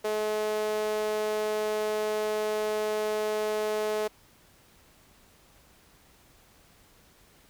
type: tone with high-pass filter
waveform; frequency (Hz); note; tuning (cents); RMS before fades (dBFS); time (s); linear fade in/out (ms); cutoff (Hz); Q
sawtooth; 213.6; G#3; +49; -29; 0.04-4.08; 10; 500; 7.4
effects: pink hiss -59 dBFS RMS until 7.49 s